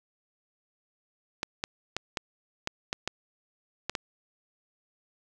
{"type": "clicks", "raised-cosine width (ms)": 0.2, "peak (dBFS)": -12, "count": 9, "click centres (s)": [1.431, 1.639, 1.966, 2.172, 2.674, 2.929, 3.076, 3.896, 3.952], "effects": []}